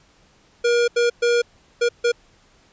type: tone bursts at uneven times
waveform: square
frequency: 475.9 Hz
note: A#4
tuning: 36 cents sharp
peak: -16 dBFS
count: 5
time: 0.64-0.88 / 0.96-1.1 / 1.22-1.42 / 1.81-1.89 / 2.04-2.12 s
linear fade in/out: 10 ms
effects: pink hiss -56 dBFS RMS until 2.72 s + resampled to 16000 Hz